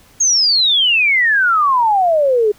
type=exponential sweep; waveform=sine; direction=down; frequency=6645 to 406 Hz; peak=-10 dBFS; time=0.2-2.52 s; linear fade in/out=10 ms; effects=pink hiss -48 dBFS RMS until 2.58 s